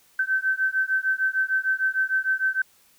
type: beating tone pair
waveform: sine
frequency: 1538 / 1544.6 Hz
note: G6 / G6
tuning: -33 / -26 cents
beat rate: 6.6 Hz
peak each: -24 dBFS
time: 0.19-2.62 s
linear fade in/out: 5 ms
effects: white hiss -59 dBFS RMS until 2.98 s